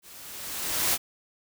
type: noise with level ramp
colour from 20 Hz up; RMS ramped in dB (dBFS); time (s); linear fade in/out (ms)
white; -49 to -22; 0.02-0.98; 50
effects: none